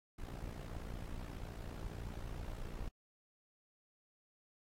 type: noise with amplitude modulation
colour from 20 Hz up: brown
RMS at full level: -41 dBFS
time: 0.18-2.89 s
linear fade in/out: 10 ms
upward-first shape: sine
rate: 58.3 Hz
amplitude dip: 80%
effects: AAC 48 kbps